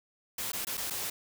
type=noise with dropouts; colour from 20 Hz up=white; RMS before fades=-35 dBFS; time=0.38-1.1 s; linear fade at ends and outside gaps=5 ms; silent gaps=0.519-0.531 / 0.649-0.669 / 0.772-0.776 / 0.901-0.906 s; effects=none